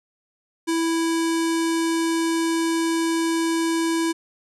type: tone with low-pass filter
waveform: square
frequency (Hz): 329.6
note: E4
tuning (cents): 0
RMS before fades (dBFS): -22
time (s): 0.67-4.13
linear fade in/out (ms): 20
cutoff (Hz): 9200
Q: 1.7
effects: none